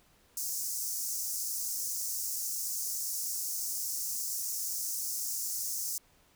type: high-pass noise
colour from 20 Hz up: pink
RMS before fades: -35 dBFS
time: 0.37-5.98 s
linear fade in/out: 2 ms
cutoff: 5400 Hz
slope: 48 dB/octave
effects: pink hiss -65 dBFS RMS until 6.35 s